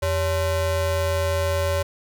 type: ring-modulated tone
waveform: square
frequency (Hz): 240.4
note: B3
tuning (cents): -46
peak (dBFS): -18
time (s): 0.02-1.83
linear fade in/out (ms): 10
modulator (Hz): 326
effects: none